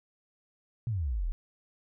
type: exponential sweep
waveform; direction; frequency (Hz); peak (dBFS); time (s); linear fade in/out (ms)
sine; down; 124.8 to 34.45; -28; 0.87-1.32; 0
effects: none